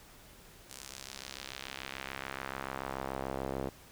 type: tone with band-pass filter sweep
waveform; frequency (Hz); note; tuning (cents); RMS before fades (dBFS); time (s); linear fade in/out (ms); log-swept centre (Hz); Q
sawtooth; 66.9; C2; +39; -41; 0.69-3.7; 20; 8500 to 460; 1.1
effects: pink hiss -56 dBFS RMS until 3.91 s